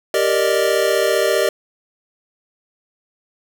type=chord; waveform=square; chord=Eb major seventh; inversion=first; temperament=equal; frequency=392 / 466.2 / 587.3 / 622.3 Hz; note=G4 / Bb4 / D5 / Eb5; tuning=0 / 0 / 0 / 0 cents; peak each=-21 dBFS; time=0.14-1.49 s; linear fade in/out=2 ms; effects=none

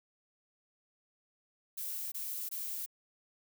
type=noise bursts; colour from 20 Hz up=violet; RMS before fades=-39 dBFS; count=3; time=1.77-2.862 s; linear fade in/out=10 ms; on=350 ms; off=21 ms; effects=none

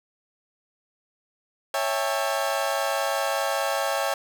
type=chord; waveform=30% pulse; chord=A dominant seventh; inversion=first; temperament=equal with one note detuned; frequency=554.4 / 659.3 / 800 / 880 Hz; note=C#5 / E5 / G5 / A5; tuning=0 / 0 / +35 / 0 cents; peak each=-25 / -26 / -27 / -30 dBFS; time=1.74-4.14 s; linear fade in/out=2 ms; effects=none

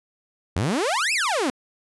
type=exponential two-way sweep; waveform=sawtooth; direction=up then down; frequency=78.2 to 2713 to 234.8 Hz; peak=-17 dBFS; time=0.56-1.5 s; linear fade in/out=0 ms; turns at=1.13 s; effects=resampled to 24000 Hz

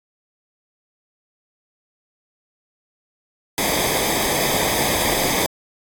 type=noise with comb filter; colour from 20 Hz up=pink; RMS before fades=-20 dBFS; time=3.58-5.46 s; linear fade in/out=0 ms; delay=0.71 ms; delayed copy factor=-0.75; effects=AAC 64 kbps

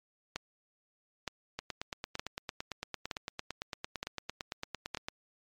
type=two click trains; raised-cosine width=0.2 ms; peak=-17 / -19 dBFS; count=6 / 32; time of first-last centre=0.36-4.947 / 1.59-5.085 s; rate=1.09 / 8.87 Hz; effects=MP3 96 kbps

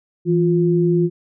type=tone pair together; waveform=sine; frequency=165.9 / 351.5 Hz; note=E3 / F4; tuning=+11 / +11 cents; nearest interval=octave + minor second; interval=1300 cents; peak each=-16 dBFS; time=0.25-1.1 s; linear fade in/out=50 ms; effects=none

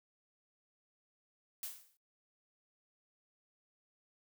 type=noise with exponential decay; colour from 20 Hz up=blue; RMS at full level=-39 dBFS; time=1.63-1.97 s; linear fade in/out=1 ms; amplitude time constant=73 ms; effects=noise-tail reverb RT60 0.3 s tail -26 dB re dry

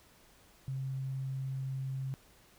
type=tone; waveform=sine; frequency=133.4 Hz; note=C3; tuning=34 cents sharp; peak=-34 dBFS; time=0.68-2.14 s; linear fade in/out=0 ms; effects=pink hiss -62 dBFS RMS until 2.58 s

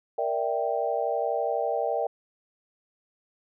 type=chord; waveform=sine; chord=E half-diminished seventh; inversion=second; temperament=equal; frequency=466.2 / 587.3 / 659.3 / 784 Hz; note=Bb4 / D5 / E5 / G5; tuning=0 / 0 / 0 / 0 cents; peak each=-30 dBFS; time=0.18-2.07 s; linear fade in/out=5 ms; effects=none

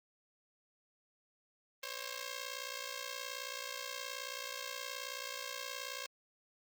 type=ring-modulated tone; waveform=5% pulse; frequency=536 Hz; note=C5; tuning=42 cents sharp; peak=-26 dBFS; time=1.83-6.06 s; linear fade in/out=0 ms; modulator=29.4 Hz; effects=Opus 24 kbps

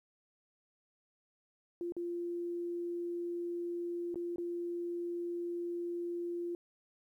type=tone with dropouts; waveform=sine; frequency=346.3 Hz; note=F4; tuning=15 cents flat; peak=-35 dBFS; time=1.81-6.55 s; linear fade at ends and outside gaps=1 ms; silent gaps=1.922-1.966 / 4.144-4.157 / 4.36-4.382 s; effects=12-bit

